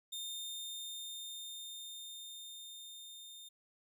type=tone with level ramp; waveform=sawtooth; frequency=3634 Hz; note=A#7; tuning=45 cents flat; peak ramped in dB=-37 to -47 dBFS; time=0.12-3.49 s; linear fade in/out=10 ms; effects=none